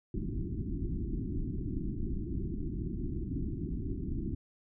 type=low-pass noise; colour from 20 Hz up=pink; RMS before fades=-35 dBFS; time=0.14-4.35 s; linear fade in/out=5 ms; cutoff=370 Hz; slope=96 dB/octave; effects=none